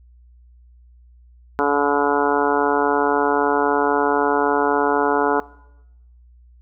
harmonic tone, 143.8 Hz, D3, 36 cents flat, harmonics 2 / 3 / 4 / 5 / 6 / 7 / 8 / 9 / 10, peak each -24 / -21 / -28 / -25 / -24 / -24 / -31 / -27 / -26 dBFS, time 1.59-5.4 s, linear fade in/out 0 ms, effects noise-tail reverb RT60 0.9 s tail -21 dB re dry + added 60 Hz sine -46 dBFS peak until 6.61 s

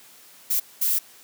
violet noise bursts at uneven times, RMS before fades -22 dBFS, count 2, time 0.5-0.6 / 0.81-0.99 s, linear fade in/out 10 ms, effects white hiss -50 dBFS RMS until 1.23 s + high-pass 150 Hz 12 dB/octave

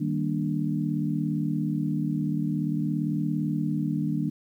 sine chord, Eb major seventh, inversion none, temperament equal, 155.56 / 196 / 233.1 / 293.7 Hz, Eb3 / G3 / Bb3 / D4, 0 / 0 / 0 / 0 cents, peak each -28 / -31 / -31 / -30 dBFS, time 0-4.3 s, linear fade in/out 10 ms, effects 10-bit

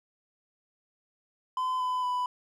triangle tone with pitch steps, 1020 / 1007 / 994 Hz, C6 / B5 / B5, -44 / +33 / +11 cents, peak -25 dBFS, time 1.57-2.26 s, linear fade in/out 2 ms, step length 230 ms, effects none

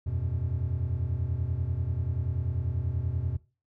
triangle chord, E suspended second, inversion none, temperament just, 82.41 / 92.71 / 123.61 Hz, E2 / F#2 / B2, 0 / +4 / +2 cents, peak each -30 dBFS, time 0.06-3.37 s, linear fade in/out 10 ms, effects noise-tail reverb RT60 0.3 s tail -18 dB re dry

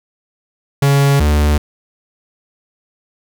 45% pulse tone pair in turn, 140.1 / 74.22 Hz, C#3 / D2, +19 / +19 cents, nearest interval major seventh, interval 1100 cents, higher first, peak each -9 / -10 dBFS, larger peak first, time 0.82-1.2 / 1.2-1.58 s, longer neither, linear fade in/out 5 ms, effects none

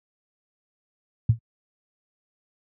sine tone with exponential decay, 114.1 Hz, A#2, 37 cents flat, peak -10 dBFS, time 1.29-1.39 s, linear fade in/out 5 ms, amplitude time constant 21 ms, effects high-pass 60 Hz 12 dB/octave

